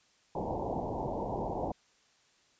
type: low-pass noise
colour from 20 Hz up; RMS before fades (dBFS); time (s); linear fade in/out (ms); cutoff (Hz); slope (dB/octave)
white; -35; 0.35-1.72; 5; 950; 96
effects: white hiss -67 dBFS RMS until 2.59 s + resampled to 16000 Hz